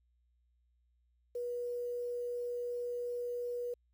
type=tone with quantisation; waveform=sine; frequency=484.6 Hz; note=B4; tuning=33 cents flat; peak=-35 dBFS; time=1.35-3.74 s; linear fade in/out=5 ms; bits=10; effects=added 60 Hz sine -70 dBFS peak until 3.93 s